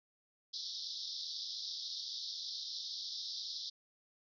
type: band-pass noise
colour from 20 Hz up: white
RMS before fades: -43 dBFS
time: 0.53-3.7 s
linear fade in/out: 10 ms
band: 3500 to 5500 Hz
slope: 96 dB/octave
effects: none